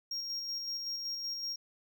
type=tone with tremolo; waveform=triangle; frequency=5580 Hz; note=F8; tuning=2 cents flat; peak=-33 dBFS; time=0.11-1.56 s; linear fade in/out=5 ms; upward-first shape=square; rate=5.3 Hz; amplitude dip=30%; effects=none